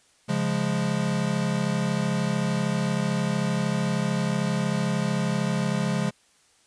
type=chord; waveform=square; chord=Db major; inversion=none; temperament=equal; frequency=138.59 / 174.61 / 207.7 Hz; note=Db3 / F3 / Ab3; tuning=0 / 0 / 0 cents; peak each=-29 / -28 / -28 dBFS; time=0.28-6.11 s; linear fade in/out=20 ms; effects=white hiss -61 dBFS RMS until 6.66 s + resampled to 22050 Hz